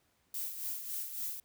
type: noise with tremolo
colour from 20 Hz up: violet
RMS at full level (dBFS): -37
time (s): 0.34-1.4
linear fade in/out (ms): 2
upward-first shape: sine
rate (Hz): 3.6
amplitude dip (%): 55
effects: pink hiss -73 dBFS RMS until 1.44 s + high-pass 60 Hz 12 dB/octave